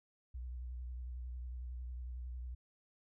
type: tone with vibrato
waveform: sine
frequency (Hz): 61.74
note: B1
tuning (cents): 0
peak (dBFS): -40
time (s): 0.34-2.55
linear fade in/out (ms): 10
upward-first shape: sine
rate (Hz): 11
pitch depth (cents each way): 49
effects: tanh soft clip ceiling -37 dBFS